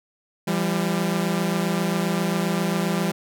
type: tone pair together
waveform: sawtooth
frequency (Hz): 170 / 197.5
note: F3 / G3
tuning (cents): -46 / +13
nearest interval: minor third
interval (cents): 259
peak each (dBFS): -20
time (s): 0.47-3.12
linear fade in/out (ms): 10
effects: none